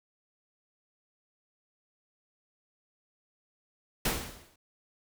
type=noise with exponential decay; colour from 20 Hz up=pink; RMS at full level=-26 dBFS; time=4.05-4.56 s; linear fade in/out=5 ms; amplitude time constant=110 ms; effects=none